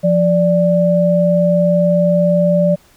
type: tone pair together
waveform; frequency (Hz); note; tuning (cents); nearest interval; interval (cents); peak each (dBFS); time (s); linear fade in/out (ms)
sine; 174.61 / 587.3; F3 / D5; 0 / 0; octave + major sixth; 2100; -13 / -12; 0.03-2.76; 20
effects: pink hiss -50 dBFS RMS until 2.96 s